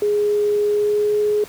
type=tone with pitch glide; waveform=sine; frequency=415.3 to 419.4 Hz; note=G#4 to G#4; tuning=0 to +17 cents; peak=-15 dBFS; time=0.02-1.44 s; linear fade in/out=2 ms; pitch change=+17 cents; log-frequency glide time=0.69-1.21 s; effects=pink hiss -40 dBFS RMS until 1.48 s + high-pass 100 Hz 12 dB/octave